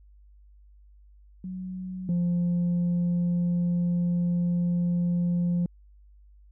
sine tone pair in turn, 185 / 174.62 Hz, F#3 / F3, 0 / 0 cents, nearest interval minor second, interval 100 cents, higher first, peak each -32 / -20 dBFS, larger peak second, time 1.44-2.09 / 2.09-5.66 s, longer second, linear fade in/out 2 ms, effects tanh soft clip ceiling -21 dBFS + added 50 Hz sine -51 dBFS peak until 6.51 s

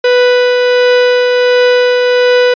45% pulse tone with tremolo, 494.5 Hz, B4, 2 cents sharp, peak -5 dBFS, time 0.04-2.54 s, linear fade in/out 5 ms, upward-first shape triangle, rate 1.4 Hz, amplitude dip 30%, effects resampled to 11025 Hz

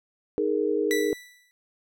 sine chord, D# suspended fourth, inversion none, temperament equal, 311.1 / 415.3 / 466.2 Hz, D#4 / G#4 / A#4, 0 / 0 / 0 cents, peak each -28 / -25 / -27 dBFS, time 0.38-1.13 s, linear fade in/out 0 ms
sawtooth tone with exponential decay, 1971 Hz, B6, 4 cents flat, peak -21 dBFS, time 0.91-1.51 s, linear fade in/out 0 ms, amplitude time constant 130 ms
effects none

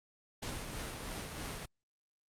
pink noise with tremolo, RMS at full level -40 dBFS, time 0.42-1.66 s, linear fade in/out 10 ms, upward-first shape sine, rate 3.1 Hz, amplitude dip 30%, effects low-pass 11000 Hz 12 dB/octave + Opus 48 kbps

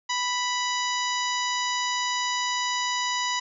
harmonic tone with a mistuned harmonic, 987.8 Hz, B5, in tune, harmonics 1 / 2 / 3 / 4 / 5 / 6 / 7, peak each -28 / -31 / -33 / -34 / -35 / -36 / -36 dBFS, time 0.09-3.4 s, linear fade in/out 10 ms, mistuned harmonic 4, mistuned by -21 cents, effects none

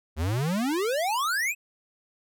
square exponential sweep, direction up, 72.2 to 2637 Hz, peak -25 dBFS, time 0.16-1.55 s, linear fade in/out 50 ms, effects none

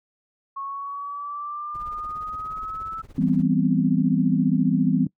sine exponential sweep, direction up, 1096 to 1319 Hz, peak -29 dBFS, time 0.56-3.02 s, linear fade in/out 10 ms
brown noise with tremolo, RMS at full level -40 dBFS, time 1.74-3.44 s, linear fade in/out 10 ms, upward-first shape triangle, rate 17 Hz, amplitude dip 100%
sine chord, C major seventh, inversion first, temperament equal, 164.81 / 196 / 246.9 / 261.6 Hz, E3 / G3 / B3 / C4, 0 / 0 / 0 / 0 cents, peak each -23 dBFS, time 3.18-5.07 s, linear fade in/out 5 ms
effects noise-tail reverb RT60 0.1 s tail -22 dB re dry

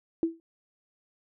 sine tone with exponential decay, 329.6 Hz, E4, in tune, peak -19 dBFS, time 0.23-0.4 s, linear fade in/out 1 ms, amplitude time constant 35 ms, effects none

